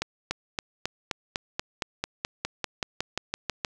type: accelerating click train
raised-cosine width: 0.2 ms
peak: -10 dBFS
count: 18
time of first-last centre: 0.02-3.648 s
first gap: 290 ms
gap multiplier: 0.96
effects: none